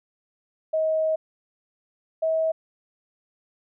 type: tone pair in turn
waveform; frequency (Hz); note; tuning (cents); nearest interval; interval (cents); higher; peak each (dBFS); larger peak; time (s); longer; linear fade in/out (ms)
sine; 633 / 642.6; D#5 / E5; +30 / -44; unison; 26; second; -20; neither; 0.73-1.16 / 2.22-2.52; first; 10
effects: none